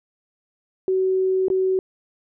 sine tone with dropouts, 376.6 Hz, F#4, 31 cents sharp, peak -17 dBFS, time 0.88-1.79 s, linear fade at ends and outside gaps 1 ms, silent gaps 1.483-1.501 s, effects none

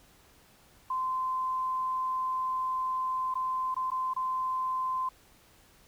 sine tone with dropouts, 1034 Hz, C6, 21 cents flat, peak -28 dBFS, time 0.9-5.09 s, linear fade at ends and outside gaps 5 ms, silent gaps 3.341-3.353 / 3.744-3.764 / 3.904-3.916 / 4.136-4.163 s, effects pink hiss -60 dBFS RMS until 5.87 s

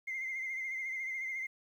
sine tone with vibrato, 2093 Hz, C7, in tune, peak -34 dBFS, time 0.07-1.47 s, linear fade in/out 10 ms, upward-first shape sine, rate 14 Hz, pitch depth 44 cents each way, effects tanh soft clip ceiling -32 dBFS + 11-bit

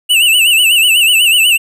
square tone with vibrato, 2794 Hz, F7, in tune, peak -7 dBFS, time 0.09-1.58 s, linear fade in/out 20 ms, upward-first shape sine, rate 8.1 Hz, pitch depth 120 cents each way, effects none

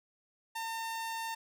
sawtooth tone, 906 Hz, A#5, 50 cents flat, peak -32 dBFS, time 0.55-1.35 s, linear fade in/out 10 ms, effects none

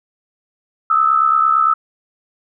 sine tone pair together, 1244.5 / 1313.3 Hz, D#6 / E6, 0 / -7 cents, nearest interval minor second, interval 93 cents, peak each -16 / -12 dBFS, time 0.9-1.74 s, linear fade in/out 5 ms, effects none

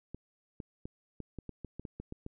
clicks, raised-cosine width 3 ms, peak -28 dBFS, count 12, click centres 0.146 / 0.602 / 0.855 / 1.203 / 1.387 / 1.493 / 1.647 / 1.796 / 1.852 / 2 / 2.124 / 2.264 s, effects none

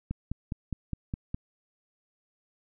click train, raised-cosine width 5 ms, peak -19 dBFS, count 7, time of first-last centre 0.11-1.345 s, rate 4.86 Hz, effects none

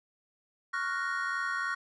triangle chord, Gb major seventh, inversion second, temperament equal, 1108.7 / 1396.9 / 1480 / 1864.7 Hz, Db6 / F6 / Gb6 / Bb6, 0 / 0 / 0 / 0 cents, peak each -34 dBFS, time 0.73-1.75 s, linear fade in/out 10 ms, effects resampled to 24000 Hz

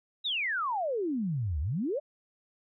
sine exponential two-way sweep, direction down then up, 3951 to 68.4 to 637 Hz, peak -28 dBFS, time 0.24-2 s, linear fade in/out 20 ms, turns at 1.6 s, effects none

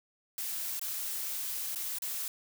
blue noise with dropouts, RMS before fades -36 dBFS, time 0.38-2.28 s, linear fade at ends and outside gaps 1 ms, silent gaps 0.795-0.814 / 1.748-1.758 / 1.986-2.021 s, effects none

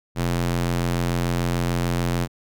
square tone with high-pass filter, 43.38 Hz, F1, 11 cents flat, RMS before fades -23 dBFS, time 0.15-2.28 s, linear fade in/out 50 ms, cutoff 100 Hz, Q 1, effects none

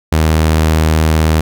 sawtooth tone, 78.9 Hz, D#2, 25 cents sharp, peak -5 dBFS, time 0.12-1.41 s, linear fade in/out 5 ms, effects none

